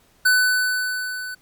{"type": "tone with level ramp", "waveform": "square", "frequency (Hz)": 1500, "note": "F#6", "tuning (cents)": 23, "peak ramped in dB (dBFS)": [-13, -30], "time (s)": [0.25, 1.35], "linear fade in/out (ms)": 10, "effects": ["pink hiss -58 dBFS RMS until 1.41 s", "MP3 96 kbps"]}